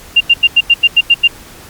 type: tone bursts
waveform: sine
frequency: 2789 Hz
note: F7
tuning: 3 cents flat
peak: -3 dBFS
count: 9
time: 0.16-1.278 s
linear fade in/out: 10 ms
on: 46 ms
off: 88 ms
effects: pink hiss -36 dBFS RMS until 1.69 s + Opus 48 kbps